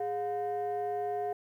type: tone pair together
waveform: sine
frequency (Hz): 413.2 / 715.9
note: G#4 / F5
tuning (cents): -9 / +43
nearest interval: minor seventh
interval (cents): 952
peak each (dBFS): -32 / -31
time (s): 0-1.33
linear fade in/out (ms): 5
effects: tanh soft clip ceiling -27 dBFS + 11-bit